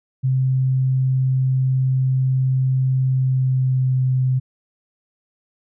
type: tone with pitch glide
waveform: sine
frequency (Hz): 130.81 to 129.31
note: C3 to C3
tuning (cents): 0 to -20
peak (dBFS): -15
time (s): 0.23-4.4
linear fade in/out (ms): 20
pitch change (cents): -20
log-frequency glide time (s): 3.06-4.02
effects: none